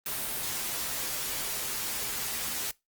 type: noise with comb filter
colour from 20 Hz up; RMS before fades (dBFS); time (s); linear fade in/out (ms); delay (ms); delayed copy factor
white; -33; 0.06-2.71; 2; 11; -0.6
effects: noise-tail reverb RT60 0.2 s tail -22 dB re dry + Opus 32 kbps